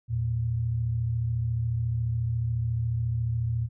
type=tone pair together; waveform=sine; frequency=82.41 / 116.55 Hz; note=E2 / A#2; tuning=0 / 0 cents; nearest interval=tritone; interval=600 cents; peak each=-33 / -25 dBFS; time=0.08-3.69 s; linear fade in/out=50 ms; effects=none